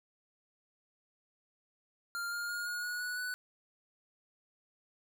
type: tone with pitch steps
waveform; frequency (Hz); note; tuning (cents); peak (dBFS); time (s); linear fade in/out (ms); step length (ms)
square; 1396.9 / 1411.5 / 1426.3 / 1441.2 / 1456.2 / 1471.4 / 1486.8; F6 / F6 / F6 / F#6 / F#6 / F#6 / F#6; 0 / +18 / +36 / -46 / -28 / -10 / +8; -36; 2.15-3.34; 0; 170
effects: none